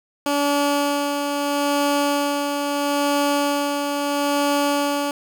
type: tone with tremolo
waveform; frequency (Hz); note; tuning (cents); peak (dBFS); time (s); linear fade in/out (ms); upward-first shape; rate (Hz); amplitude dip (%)
15% pulse; 286.7; D4; -42; -11; 0.26-5.11; 2; sine; 0.76; 40
effects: none